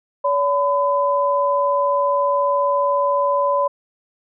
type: tone pair together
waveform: sine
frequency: 568.8 / 1008 Hz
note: C#5 / B5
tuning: +45 / +35 cents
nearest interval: minor seventh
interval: 990 cents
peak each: -18 dBFS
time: 0.24-3.68 s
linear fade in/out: 10 ms
effects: none